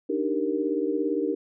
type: chord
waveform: sine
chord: Eb major seventh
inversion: third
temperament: equal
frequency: 293.7 / 311.1 / 392 / 466.2 Hz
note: D4 / Eb4 / G4 / Bb4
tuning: 0 / 0 / 0 / 0 cents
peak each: -29 dBFS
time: 0.09-1.35 s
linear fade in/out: 10 ms
effects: none